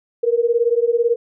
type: beating tone pair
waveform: sine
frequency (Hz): 461.9 / 479.9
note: A#4 / B4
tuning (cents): -16 / -50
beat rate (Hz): 18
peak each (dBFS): -17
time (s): 0.23-1.16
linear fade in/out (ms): 10
effects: none